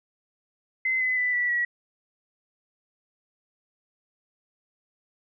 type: tone with pitch steps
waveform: sine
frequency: 2055 / 2022 / 1989.6 / 1957.7 / 1926.3 Hz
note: C7 / B6 / B6 / B6 / B6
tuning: -32 / +40 / +12 / -16 / -44 cents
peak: -22 dBFS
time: 0.85-1.65 s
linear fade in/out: 5 ms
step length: 160 ms
effects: none